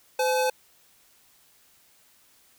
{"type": "tone pair together", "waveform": "square", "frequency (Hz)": [511, 854.9], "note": ["C5", "G#5"], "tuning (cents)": [-41, 50], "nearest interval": "major sixth", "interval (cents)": 891, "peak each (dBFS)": [-24, -27], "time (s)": [0.19, 0.5], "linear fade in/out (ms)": 5, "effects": ["white hiss -60 dBFS RMS until 2.58 s"]}